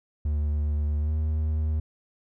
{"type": "tone with pitch glide", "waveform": "triangle", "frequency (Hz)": [74.3, 77.46], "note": ["D2", "D#2"], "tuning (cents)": [21, -7], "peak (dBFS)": -21, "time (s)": [0.25, 1.8], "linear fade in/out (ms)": 5, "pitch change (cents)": 72, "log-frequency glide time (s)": [1, 1.12], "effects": []}